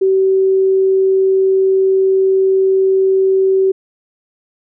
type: tone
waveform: sine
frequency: 382.6 Hz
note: G4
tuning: 42 cents flat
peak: -9 dBFS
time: 0.01-3.72 s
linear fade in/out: 10 ms
effects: none